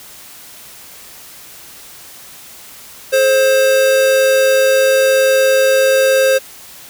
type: tone pair together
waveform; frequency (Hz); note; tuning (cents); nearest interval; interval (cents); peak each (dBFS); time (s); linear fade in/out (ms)
square; 429 / 530; A4 / C5; -44 / +22; major third; 366; -22 / -10; 3.12-6.39; 20
effects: white hiss -37 dBFS RMS until 6.89 s